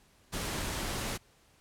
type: noise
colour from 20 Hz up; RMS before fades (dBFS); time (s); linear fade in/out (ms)
pink; -35; 0.32-1.18; 20
effects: pink hiss -64 dBFS RMS until 1.6 s + low-pass 12000 Hz 12 dB/octave